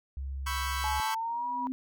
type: tone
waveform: sine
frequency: 67.8 Hz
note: C#2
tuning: 38 cents flat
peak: -33 dBFS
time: 0.17-1 s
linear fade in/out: 0 ms
type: chord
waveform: sawtooth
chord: C# half-diminished seventh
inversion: third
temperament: equal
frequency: 987.8 / 1108.7 / 1318.5 / 1568 Hz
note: B5 / C#6 / E6 / G6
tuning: 0 / 0 / 0 / 0 cents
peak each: -33 / -32 / -36 / -35 dBFS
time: 0.46-1.15 s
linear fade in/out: 10 ms
type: tone with pitch glide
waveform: sine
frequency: 857 to 967.5 Hz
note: A5 to B5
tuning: -46 to -36 cents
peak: -30 dBFS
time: 0.84-1.67 s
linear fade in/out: 0 ms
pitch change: +210 cents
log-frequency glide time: 0.97-1.47 s
type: tone with exponential growth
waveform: sine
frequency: 259.5 Hz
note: C4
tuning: 14 cents flat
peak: -29 dBFS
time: 1.26-1.72 s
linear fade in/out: 0 ms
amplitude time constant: 99 ms
effects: none